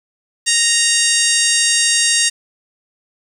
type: harmonic tone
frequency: 932 Hz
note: A#5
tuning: 1 cent flat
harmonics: 2 / 3 / 4 / 5 / 6 / 7 / 8 / 9 / 10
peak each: -21 / -21 / -21 / -21 / -21 / -21 / -21 / -21 / -21 dBFS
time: 0.46-2.3 s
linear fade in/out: 20 ms
effects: 7-bit